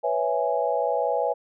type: chord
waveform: sine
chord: C# minor seventh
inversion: third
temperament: equal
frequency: 493.9 / 554.4 / 659.3 / 830.6 Hz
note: B4 / C#5 / E5 / G#5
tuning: 0 / 0 / 0 / 0 cents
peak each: -27 dBFS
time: 0.03-1.34 s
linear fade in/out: 20 ms
effects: none